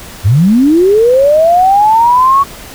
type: linear sweep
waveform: sine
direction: up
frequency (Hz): 85.9 to 1126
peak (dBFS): -4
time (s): 0.24-2.44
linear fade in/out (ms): 20
effects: pink hiss -30 dBFS RMS until 2.74 s